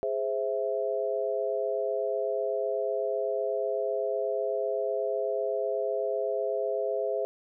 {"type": "chord", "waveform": "sine", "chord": "Ab augmented", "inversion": "none", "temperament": "equal", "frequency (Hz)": [415.3, 523.3, 659.3], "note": ["Ab4", "C5", "E5"], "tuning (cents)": [0, 0, 0], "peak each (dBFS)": -31, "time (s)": [0.03, 7.25], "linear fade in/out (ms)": 0, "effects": []}